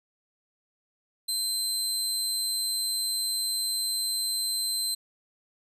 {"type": "tone", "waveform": "25% pulse", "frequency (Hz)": 4100, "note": "C8", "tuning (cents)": -36, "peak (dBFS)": -22, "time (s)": [1.28, 4.95], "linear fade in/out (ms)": 10, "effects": []}